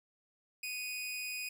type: tone with amplitude modulation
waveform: sawtooth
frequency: 2489 Hz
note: D#7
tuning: in tune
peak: -32 dBFS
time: 0.63-1.49 s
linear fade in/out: 5 ms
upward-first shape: sine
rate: 249 Hz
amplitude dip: 50%
effects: none